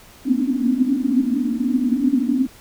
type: band-pass noise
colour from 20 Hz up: white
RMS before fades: -19 dBFS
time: 0.25-2.47 s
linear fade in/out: 10 ms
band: 240 to 280 Hz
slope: 96 dB/octave
effects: pink hiss -46 dBFS RMS until 2.6 s